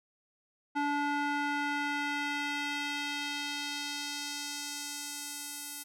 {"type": "tone with band-pass filter sweep", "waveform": "square", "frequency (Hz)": 289, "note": "D4", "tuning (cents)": -28, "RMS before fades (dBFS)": -35, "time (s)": [0.75, 5.84], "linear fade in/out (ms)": 20, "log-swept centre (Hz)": [1000, 11000], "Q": 1.1, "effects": []}